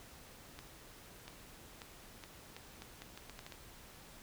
accelerating click train, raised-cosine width 0.2 ms, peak -30 dBFS, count 12, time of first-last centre 0.59-3.522 s, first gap 690 ms, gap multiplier 0.78, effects pink hiss -56 dBFS RMS until 4.22 s

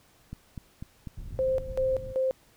click train, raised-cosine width 5 ms, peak -25 dBFS, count 4, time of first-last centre 0.33-1.073 s, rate 4.04 Hz
pink low-pass noise, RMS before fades -39 dBFS, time 1.17-2.13 s, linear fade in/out 10 ms, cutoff 110 Hz, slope 12 dB/octave
sine tone with tremolo, 523.3 Hz, C5, in tune, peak -23 dBFS, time 1.39-2.31 s, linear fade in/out 0 ms, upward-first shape square, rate 2.6 Hz, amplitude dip 80%
effects pink hiss -61 dBFS RMS until 2.56 s

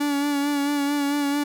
45% pulse tone with vibrato, 286.4 Hz, D4, 43 cents flat, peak -21 dBFS, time 0-1.44 s, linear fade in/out 10 ms, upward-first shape sine, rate 4.5 Hz, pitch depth 31 cents each way, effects none

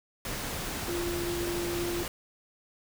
sine tone in noise, 346.6 Hz, F4, 13 cents flat, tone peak -31 dBFS, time 0.88-2.03 s, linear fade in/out 2 ms, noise pink, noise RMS -35 dBFS, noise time 0.25-2.08 s, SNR +1 dB, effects none

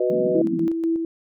sine chord, B major, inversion second, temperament equal, 370 / 493.9 / 622.3 Hz, F#4 / B4 / D#5, 0 / 0 / 0 cents, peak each -22 / -22 / -24 dBFS, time 0-0.42 s, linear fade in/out 5 ms
pink band-pass noise, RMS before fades -28 dBFS, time 0.1-0.68 s, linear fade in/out 0 ms, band 180 to 260 Hz, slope 48 dB/octave
sine tone with tremolo, 329.6 Hz, E4, in tune, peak -18 dBFS, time 0.35-1.05 s, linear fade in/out 2 ms, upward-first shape square, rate 4.1 Hz, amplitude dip 40%
effects none

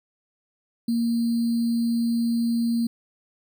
sine tone with sample-and-hold, 233.1 Hz, A#3, in tune, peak -20 dBFS, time 0.88-2.87 s, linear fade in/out 5 ms, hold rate 4410 Hz, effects none

